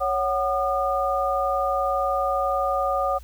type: tone cluster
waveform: sine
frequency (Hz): 555 / 743 / 1214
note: C#5 / F#5 / D#6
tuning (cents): +2 / +7 / -43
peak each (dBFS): -25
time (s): 0-3.19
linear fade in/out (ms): 20
effects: added 60 Hz sine -40 dBFS peak until 3.23 s + white hiss -55 dBFS RMS until 3.23 s